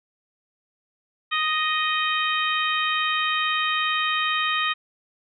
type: harmonic tone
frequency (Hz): 622.3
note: D#5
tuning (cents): 0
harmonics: 2 / 3 / 4 / 5 / 6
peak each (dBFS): -25 / -27 / -28 / -29 / -30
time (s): 1.31-4.74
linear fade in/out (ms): 20
effects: none